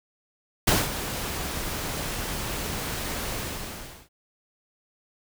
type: noise with ADSR envelope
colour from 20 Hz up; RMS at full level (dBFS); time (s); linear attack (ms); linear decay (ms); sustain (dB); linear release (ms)
pink; -19; 0.67-4.09; 8; 200; -12; 740
effects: none